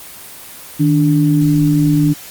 sine tone pair together, 154.84 / 292.3 Hz, D#3 / D4, -8 / -8 cents, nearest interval major seventh, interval 1100 cents, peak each -12 dBFS, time 0.79-2.14 s, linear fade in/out 20 ms, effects white hiss -34 dBFS RMS until 2.3 s + Opus 24 kbps

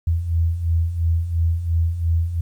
sine beating tone pair, 81.2 / 84.1 Hz, E2 / E2, -26 / +35 cents, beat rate 2.9 Hz, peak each -24 / -18 dBFS, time 0.07-2.41 s, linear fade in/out 5 ms, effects 9-bit

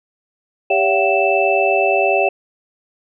sine tone cluster, 395.9 / 568 / 677 / 758 / 2645 Hz, G4 / C#5 / E5 / F#5 / E7, +17 / +42 / +46 / +42 / +5 cents, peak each -19 dBFS, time 0.7-2.29 s, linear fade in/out 5 ms, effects none

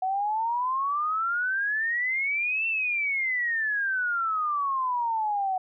sine exponential two-way sweep, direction up then down, 740 to 2704 to 740 Hz, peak -24 dBFS, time 0.02-5.58 s, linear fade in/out 5 ms, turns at 2.67 s, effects none

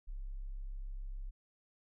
sine tone, 33.44 Hz, C1, 39 cents sharp, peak -39 dBFS, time 0.07-1.31 s, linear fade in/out 20 ms, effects none

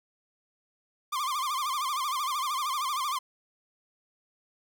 45% pulse tone with vibrato, 1118 Hz, C#6, 14 cents sharp, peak -28 dBFS, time 1.12-3.19 s, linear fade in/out 10 ms, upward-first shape sine, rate 13 Hz, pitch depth 150 cents each way, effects none

